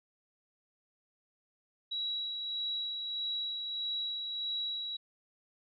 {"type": "tone with tremolo", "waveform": "sine", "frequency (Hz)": 3888, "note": "B7", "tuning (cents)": -28, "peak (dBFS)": -32, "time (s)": [1.91, 4.97], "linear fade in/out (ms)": 10, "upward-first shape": "sine", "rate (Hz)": 1.6, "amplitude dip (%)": 35, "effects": []}